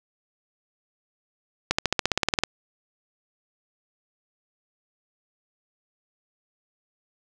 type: accelerating click train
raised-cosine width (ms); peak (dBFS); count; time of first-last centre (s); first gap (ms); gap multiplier
0.2; -3; 13; 1.71-2.436; 75; 0.96
effects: none